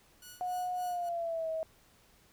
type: tone with tremolo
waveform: 5% pulse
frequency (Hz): 1466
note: F#6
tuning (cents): -16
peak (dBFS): -36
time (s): 0.22-1.09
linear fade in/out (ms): 2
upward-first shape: sine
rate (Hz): 3.5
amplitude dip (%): 85
type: tone with pitch glide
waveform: sine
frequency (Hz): 725 to 642.2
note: F#5 to E5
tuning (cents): -35 to -45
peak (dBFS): -32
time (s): 0.41-1.63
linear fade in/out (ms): 0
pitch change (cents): -210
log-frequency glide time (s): 0.83-1.49
effects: pink hiss -64 dBFS RMS until 2.32 s